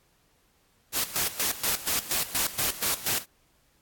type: noise with tremolo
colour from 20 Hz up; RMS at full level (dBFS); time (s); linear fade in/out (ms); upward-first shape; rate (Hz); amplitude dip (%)
white; -26; 0.92-3.26; 50; square; 4.2; 80
effects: pink hiss -66 dBFS RMS until 3.81 s + AAC 64 kbps